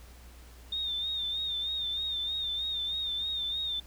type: tone with vibrato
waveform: sine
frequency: 3641 Hz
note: A#7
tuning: 41 cents flat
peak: -30 dBFS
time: 0.72-3.8 s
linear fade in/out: 5 ms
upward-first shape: sine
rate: 3.2 Hz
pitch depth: 56 cents each way
effects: added 60 Hz sine -49 dBFS peak until 3.86 s + pink hiss -56 dBFS RMS until 3.86 s